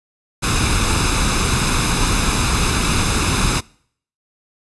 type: noise with comb filter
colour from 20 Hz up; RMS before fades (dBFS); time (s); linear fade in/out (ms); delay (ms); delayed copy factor
pink; -17; 0.42-3.61; 20; 0.79; +0.6
effects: noise-tail reverb RT60 0.6 s tail -24 dB re dry + resampled to 24000 Hz